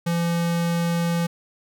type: tone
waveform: square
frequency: 170 Hz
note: F3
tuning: 46 cents flat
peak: -21 dBFS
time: 0.06-1.27 s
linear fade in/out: 10 ms
effects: none